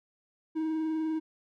triangle tone with vibrato, 316.5 Hz, D#4, 30 cents sharp, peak -26 dBFS, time 0.55-1.2 s, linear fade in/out 20 ms, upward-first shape triangle, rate 20 Hz, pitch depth 34 cents each way, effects none

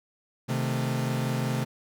40% pulse chord, A diminished, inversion first, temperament equal with one note detuned, 130.28 / 155.56 / 220 Hz, C3 / Eb3 / A3, -7 / 0 / 0 cents, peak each -27 / -33 / -31 dBFS, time 0.48-1.65 s, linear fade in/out 20 ms, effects none

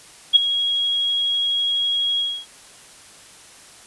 sine tone with ADSR envelope, 3304 Hz, G#7, 10 cents flat, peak -5 dBFS, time 0.33-2.46 s, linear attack 29 ms, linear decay 11 ms, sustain -13 dB, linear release 270 ms, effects white hiss -45 dBFS RMS until 3.86 s + resampled to 24000 Hz

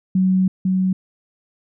sine tone pair in turn, 187 / 187 Hz, F#3 / F#3, +19 / +19 cents, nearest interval unison, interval 0 cents, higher neither, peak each -13 / -15 dBFS, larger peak first, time 0.15-0.48 / 0.65-0.93 s, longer first, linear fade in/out 5 ms, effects none

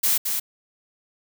blue noise with echo, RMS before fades -20 dBFS, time 0.03-0.18 s, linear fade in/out 10 ms, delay 220 ms, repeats 1, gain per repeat -5 dB, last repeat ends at 0.4 s, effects none

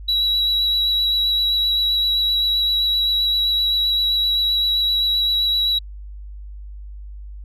sine tone with vibrato, 3901 Hz, B7, 22 cents flat, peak -14 dBFS, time 0.08-5.79 s, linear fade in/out 10 ms, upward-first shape sine, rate 7.7 Hz, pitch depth 13 cents each way, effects tanh soft clip ceiling -14 dBFS + added 50 Hz sine -32 dBFS peak until 7.44 s

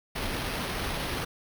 pink noise with sample-and-hold, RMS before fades -32 dBFS, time 0.15-1.25 s, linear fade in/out 10 ms, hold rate 7350 Hz, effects none

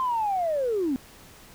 sine linear sweep, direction down, 1054 to 246.9 Hz, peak -22 dBFS, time 0-0.96 s, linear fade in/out 0 ms, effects tanh soft clip ceiling -18 dBFS + pink hiss -50 dBFS RMS until 1.54 s

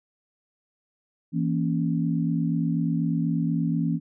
sine chord, A# diminished, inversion second, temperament equal, 164.81 / 233.1 / 277.2 Hz, E3 / A#3 / C#4, 0 / 0 / 0 cents, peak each -24 / -28 / -28 dBFS, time 1.32-4 s, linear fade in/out 50 ms, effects none

